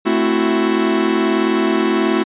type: chord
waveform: 45% pulse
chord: F# half-diminished seventh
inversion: first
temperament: equal with one note detuned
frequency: 220 / 261.6 / 331.3 / 370 Hz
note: A3 / C4 / E4 / F#4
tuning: 0 / 0 / +9 / 0 cents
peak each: -20 / -22 / -18 / -19 dBFS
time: 0.05-2.24 s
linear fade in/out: 20 ms
effects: resampled to 8000 Hz